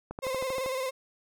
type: click train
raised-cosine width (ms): 1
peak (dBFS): -23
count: 8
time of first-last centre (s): 0.11-0.661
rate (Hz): 12.7
type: tone with vibrato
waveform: 35% pulse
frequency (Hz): 523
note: C5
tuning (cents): -1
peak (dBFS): -28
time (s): 0.22-0.91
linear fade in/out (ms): 20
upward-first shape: square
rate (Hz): 18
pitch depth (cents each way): 38
effects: none